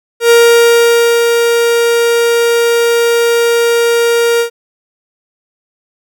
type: tone with ADSR envelope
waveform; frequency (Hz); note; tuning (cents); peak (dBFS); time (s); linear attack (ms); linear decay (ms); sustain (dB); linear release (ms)
45% pulse; 468.5; A#4; +9; -3; 0.2-4.5; 100; 930; -5; 100
effects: none